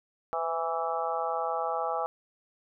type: harmonic tone with a mistuned harmonic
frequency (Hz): 164.81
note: E3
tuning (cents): 0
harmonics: 3 / 4 / 5 / 6 / 7 / 8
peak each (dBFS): -35 / -34 / -32 / -43 / -35 / -37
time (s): 0.33-2.06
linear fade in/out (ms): 0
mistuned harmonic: 3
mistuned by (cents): +24
effects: none